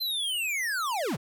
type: linear sweep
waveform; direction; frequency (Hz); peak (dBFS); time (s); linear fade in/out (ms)
square; down; 4147 to 92.5; -28; 0-1.17; 20
effects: none